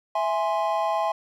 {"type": "chord", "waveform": "triangle", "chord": "E augmented", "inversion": "none", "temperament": "equal", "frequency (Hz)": [659.3, 830.6, 1046.5], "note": ["E5", "G#5", "B#5"], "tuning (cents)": [0, 0, 0], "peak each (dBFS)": [-24, -24, -26], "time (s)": [0.15, 1.12], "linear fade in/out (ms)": 5, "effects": []}